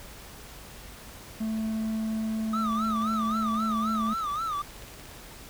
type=tone; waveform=triangle; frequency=220 Hz; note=A3; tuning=in tune; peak=-25 dBFS; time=1.4-4.14 s; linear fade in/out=10 ms
type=tone with vibrato; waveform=triangle; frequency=1244.5 Hz; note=D#6; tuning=in tune; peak=-26 dBFS; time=2.53-4.62 s; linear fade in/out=5 ms; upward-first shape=sine; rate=3.8 Hz; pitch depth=140 cents each way
type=click train; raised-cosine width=0.2 ms; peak=-31 dBFS; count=43; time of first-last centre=2.73-5.172 s; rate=17.2 Hz
effects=added 50 Hz sine -52 dBFS peak until 5.49 s + pink hiss -46 dBFS RMS until 5.49 s